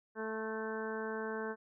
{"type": "harmonic tone with a mistuned harmonic", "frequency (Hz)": 220, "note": "A3", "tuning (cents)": 0, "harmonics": [1, 2, 3, 4, 5, 6, 7, 8], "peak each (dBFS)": [-43, -39, -48, -47, -47, -53, -44, -52], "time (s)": [0.15, 1.56], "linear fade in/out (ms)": 50, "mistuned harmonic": 5, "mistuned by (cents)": -16, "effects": []}